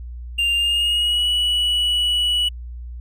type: tone with pitch glide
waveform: triangle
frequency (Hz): 2794 to 2940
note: F7 to F#7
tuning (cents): 0 to -12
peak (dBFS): -15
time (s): 0.38-2.49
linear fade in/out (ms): 10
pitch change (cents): +88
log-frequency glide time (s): 0.55-1.28
effects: added 60 Hz sine -30 dBFS peak until 3 s